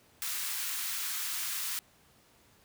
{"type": "high-pass noise", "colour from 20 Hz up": "white", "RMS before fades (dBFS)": -35, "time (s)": [0.22, 1.79], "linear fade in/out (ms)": 0, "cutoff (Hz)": 1100, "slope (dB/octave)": 24, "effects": ["pink hiss -63 dBFS RMS until 2.64 s", "high-pass 60 Hz 12 dB/octave"]}